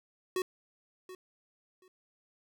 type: tone with echo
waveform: square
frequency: 370 Hz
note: F#4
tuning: in tune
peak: -30 dBFS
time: 0.36-0.42 s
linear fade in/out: 2 ms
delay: 730 ms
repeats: 2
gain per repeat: -15 dB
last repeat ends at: 1.88 s
effects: none